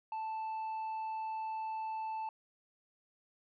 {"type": "tone with tanh clipping", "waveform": "triangle", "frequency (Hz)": 880, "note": "A5", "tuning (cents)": 0, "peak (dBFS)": -37, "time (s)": [0.12, 2.29], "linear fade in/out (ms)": 2, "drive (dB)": 8, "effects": []}